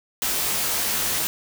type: noise with comb filter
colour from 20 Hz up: white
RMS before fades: -24 dBFS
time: 0.22-1.27 s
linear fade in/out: 0 ms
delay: 19 ms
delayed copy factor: +0.55
effects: none